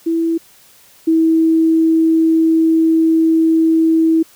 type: tone pair in turn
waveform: sine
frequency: 330 / 323.8 Hz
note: E4 / E4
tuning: +2 / -31 cents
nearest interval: unison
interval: 33 cents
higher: first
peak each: -13 / -9 dBFS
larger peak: second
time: 0.06-0.38 / 1.07-4.23 s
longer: second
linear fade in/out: 10 ms
effects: white hiss -47 dBFS RMS until 4.35 s